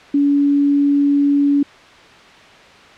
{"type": "tone", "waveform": "sine", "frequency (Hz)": 284.5, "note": "C#4", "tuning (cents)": 45, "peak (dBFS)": -11, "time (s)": [0.14, 1.63], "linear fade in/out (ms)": 5, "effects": ["white hiss -42 dBFS RMS until 2.97 s", "low-pass 3000 Hz 12 dB/octave"]}